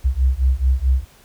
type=beating tone pair; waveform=sine; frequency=62.9 / 67.5 Hz; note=B1 / C#2; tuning=+32 / -45 cents; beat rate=4.6 Hz; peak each=-17 dBFS; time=0.04-1.05 s; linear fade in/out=20 ms; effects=pink hiss -50 dBFS RMS until 1.24 s